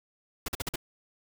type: noise bursts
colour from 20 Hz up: pink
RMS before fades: -32 dBFS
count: 5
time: 0.46-0.759 s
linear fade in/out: 5 ms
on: 23 ms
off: 46 ms
effects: none